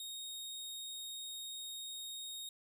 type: tone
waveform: sawtooth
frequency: 3729 Hz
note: A#7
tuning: in tune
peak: -40 dBFS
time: 0-2.49 s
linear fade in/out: 2 ms
effects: none